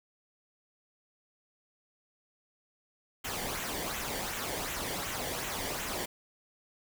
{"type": "noise with flanger", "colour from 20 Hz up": "pink", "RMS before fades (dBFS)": -36, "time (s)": [3.24, 6.06], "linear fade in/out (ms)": 10, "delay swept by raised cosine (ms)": [0.2, 0.79], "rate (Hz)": 2.7, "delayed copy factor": -0.55, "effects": []}